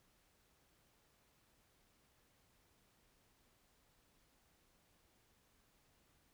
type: silence
effects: pink hiss -74 dBFS RMS until 6.33 s